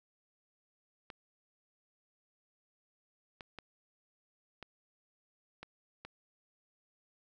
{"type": "clicks", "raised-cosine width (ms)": 0.3, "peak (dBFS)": -29, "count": 6, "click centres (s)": [1.102, 3.408, 3.587, 4.627, 5.63, 6.05], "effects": []}